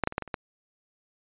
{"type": "clicks", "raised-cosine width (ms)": 0.5, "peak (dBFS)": [-9, -8, -23, -11, -18, -28, -14], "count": 7, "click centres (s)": [0.037, 0.074, 0.124, 0.181, 0.223, 0.277, 0.342], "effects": ["resampled to 8000 Hz"]}